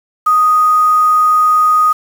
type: tone with quantisation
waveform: sine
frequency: 1244.5 Hz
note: D#6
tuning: in tune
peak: -7 dBFS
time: 0.26-1.93 s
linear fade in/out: 10 ms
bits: 5
effects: none